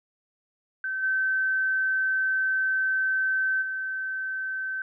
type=tone with level steps; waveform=sine; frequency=1540 Hz; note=G6; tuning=31 cents flat; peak=-27 / -22 / -28 dBFS; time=0.84-4.82 s; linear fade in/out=2 ms; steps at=1.02 / 3.61 s; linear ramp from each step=20 ms; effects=none